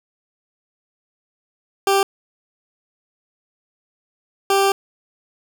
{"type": "tone pair in turn", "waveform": "20% pulse", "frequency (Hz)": [392.8, 392.8], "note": ["G4", "G4"], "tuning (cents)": [4, 4], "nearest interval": "unison", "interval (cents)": 0, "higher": "neither", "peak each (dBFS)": -9, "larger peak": "neither", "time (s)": [[1.87, 2.03], [4.5, 4.72]], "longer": "second", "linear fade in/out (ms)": 2, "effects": []}